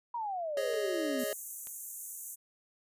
sine exponential sweep, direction down, 974 to 242.1 Hz, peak -33 dBFS, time 0.14-1.24 s, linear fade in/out 5 ms
square chord, Ab suspended fourth, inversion none, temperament equal with one note detuned, 415.3 / 557.9 / 622.3 Hz, Ab4 / Db5 / Eb5, 0 / +11 / 0 cents, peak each -40 / -38 / -37 dBFS, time 0.57-1.33 s, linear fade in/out 2 ms
clicks, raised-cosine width 0.2 ms, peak -33 dBFS, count 2, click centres 0.738 / 1.671 s
white high-pass noise, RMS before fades -41 dBFS, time 1.18-2.36 s, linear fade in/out 20 ms, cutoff 6300 Hz, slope 96 dB/octave
effects resampled to 32000 Hz

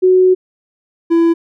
sine / triangle tone pair in turn, 370 / 334.2 Hz, F#4 / E4, 0 / +24 cents, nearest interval major second, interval 176 cents, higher first, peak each -6 dBFS, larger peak neither, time 0.02-0.35 / 1.1-1.34 s, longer first, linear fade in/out 20 ms, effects none

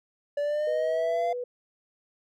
triangle exponential sweep, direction up, 575 to 694 Hz, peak -23 dBFS, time 0.37-1.33 s, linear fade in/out 5 ms
sine tone, 491.6 Hz, B4, 8 cents flat, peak -30 dBFS, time 0.67-1.44 s, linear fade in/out 5 ms
effects none

